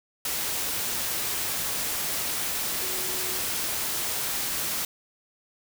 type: tone in noise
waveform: sine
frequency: 370 Hz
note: F#4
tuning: in tune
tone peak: -40 dBFS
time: 2.82-3.39 s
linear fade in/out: 2 ms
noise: white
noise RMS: -29 dBFS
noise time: 0.25-4.85 s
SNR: -14 dB
effects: none